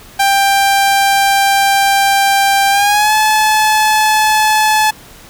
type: tone with pitch glide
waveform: sawtooth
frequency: 790 to 861.5 Hz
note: G5 to A5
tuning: +13 to -37 cents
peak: -5 dBFS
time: 0.19-4.91 s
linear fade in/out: 10 ms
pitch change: +150 cents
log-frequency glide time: 2.7-3.14 s
effects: pink hiss -38 dBFS RMS until 5.29 s